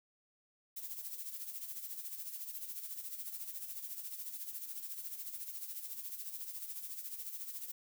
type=noise with tremolo; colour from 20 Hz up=violet; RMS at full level=-42 dBFS; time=0.76-7.72 s; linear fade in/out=10 ms; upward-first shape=sine; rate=14 Hz; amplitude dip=60%; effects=none